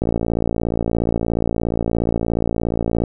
click train, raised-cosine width 2 ms, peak -6 dBFS, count 173, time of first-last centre 0.02-3.038 s, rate 57 Hz, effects none

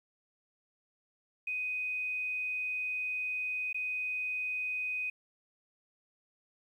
sine tone with dropouts, 2500 Hz, D#7, 8 cents sharp, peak -32 dBFS, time 1.47-5.1 s, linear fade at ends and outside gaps 5 ms, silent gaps 3.729-3.744 s, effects 11-bit

